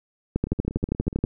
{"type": "two click trains", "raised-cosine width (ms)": 3, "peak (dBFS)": [-9, -22], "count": [12, 14], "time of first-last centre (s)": [[0.36, 1.24], [0.47, 1.248]], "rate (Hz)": [12.5, 16.7], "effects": []}